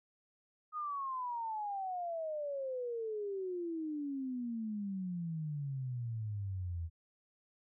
sine exponential sweep, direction down, 1252 to 81 Hz, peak -36 dBFS, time 0.72-6.9 s, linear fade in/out 50 ms, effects none

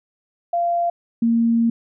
sine tone pair in turn, 690 / 231.1 Hz, F5 / A#3, -21 / -15 cents, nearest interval octave + perfect fifth, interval 1894 cents, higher first, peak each -17 / -14 dBFS, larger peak second, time 0.53-0.9 / 1.22-1.7 s, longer second, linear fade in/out 5 ms, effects none

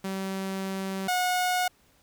sawtooth tone pair in turn, 192.2 / 727 Hz, G3 / F#5, -34 / -31 cents, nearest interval octave + major seventh, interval 2303 cents, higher second, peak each -26 / -20 dBFS, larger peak second, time 0.04-1.08 / 1.08-1.68 s, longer first, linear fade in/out 5 ms, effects pink hiss -63 dBFS RMS until 2.02 s

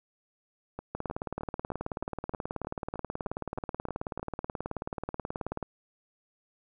two click trains, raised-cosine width 1 ms, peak -23 / -19 dBFS, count 12 / 88, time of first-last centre 0.79-4.196 / 0.95-5.627 s, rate 3.23 / 18.6 Hz, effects none

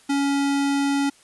square tone, 280 Hz, C#4, 18 cents sharp, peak -20 dBFS, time 0.09-1.1 s, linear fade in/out 10 ms, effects white hiss -54 dBFS RMS until 1.23 s + resampled to 24000 Hz

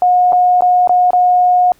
sine tone with dropouts, 722 Hz, F#5, 43 cents flat, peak -7 dBFS, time 0.02-1.72 s, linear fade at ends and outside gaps 1 ms, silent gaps 0.323-0.33 / 0.608-0.621 / 0.874-0.894 / 1.106-1.132 s, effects pink hiss -52 dBFS RMS until 1.79 s

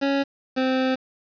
25% pulse tone pair in turn, 277.2 / 260.1 Hz, C#4 / C4, 0 / -10 cents, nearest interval minor second, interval 110 cents, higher first, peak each -16 dBFS, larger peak neither, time 0.01-0.24 / 0.56-0.96 s, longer second, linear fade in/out 20 ms, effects resampled to 11025 Hz + 7-bit

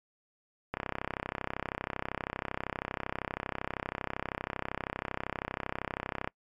click train, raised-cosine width 0.5 ms, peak -17 dBFS, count 182, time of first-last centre 0.74-6.275 s, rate 32.7 Hz, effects noise-tail reverb RT60 0.1 s tail -25 dB re dry + MP3 96 kbps

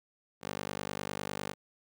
15% pulse tone with high-pass filter, 49.87 Hz, G1, 30 cents sharp, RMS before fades -39 dBFS, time 0.41-1.55 s, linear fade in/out 50 ms, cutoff 270 Hz, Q 0.6, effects none

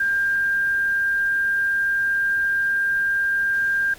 sine tone with quantisation, 1597 Hz, G6, 32 cents sharp, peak -18 dBFS, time 0-3.94 s, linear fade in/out 5 ms, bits 8, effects pink hiss -45 dBFS RMS until 3.98 s + Opus 48 kbps

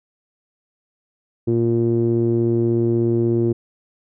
sawtooth tone with low-pass filter, 116.54 Hz, A#2, in tune, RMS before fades -18 dBFS, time 1.47-3.53 s, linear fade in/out 10 ms, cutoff 350 Hz, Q 4.8, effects none

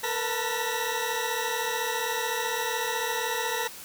20% pulse tone cluster, 453 / 488.8 / 892 / 1932 Hz, A#4 / B4 / A5 / B6, -50 / -18 / +23 / -39 cents, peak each -28 dBFS, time 0.03-3.68 s, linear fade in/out 10 ms, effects white hiss -43 dBFS RMS until 3.84 s

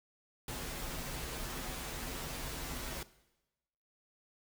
pink noise with comb filter, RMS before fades -41 dBFS, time 0.48-3.03 s, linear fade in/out 2 ms, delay 10 ms, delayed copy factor -0.7, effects noise-tail reverb RT60 1.0 s tail -18 dB re dry

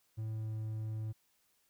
triangle tone with pitch glide, 110 to 109.3 Hz, A2 to A2, 0 to -11 cents, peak -34 dBFS, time 0.17-1.13 s, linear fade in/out 20 ms, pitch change -11 cents, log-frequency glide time 0.31-0.54 s, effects white hiss -74 dBFS RMS until 1.69 s

